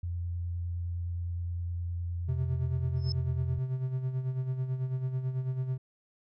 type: tone with vibrato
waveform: sine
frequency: 86.6 Hz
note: F2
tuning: 14 cents flat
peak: -31 dBFS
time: 0.03-3.59 s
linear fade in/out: 5 ms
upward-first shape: sine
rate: 9.7 Hz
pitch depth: 12 cents each way
type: tone with tremolo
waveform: triangle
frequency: 129.6 Hz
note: C3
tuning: 16 cents flat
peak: -25 dBFS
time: 2.28-5.78 s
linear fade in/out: 10 ms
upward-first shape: sine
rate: 9.1 Hz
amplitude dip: 60%
type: tone with exponential growth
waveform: sine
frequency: 5220 Hz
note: E8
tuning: 18 cents flat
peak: -32 dBFS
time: 2.96-3.12 s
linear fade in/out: 1 ms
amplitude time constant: 34 ms
effects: none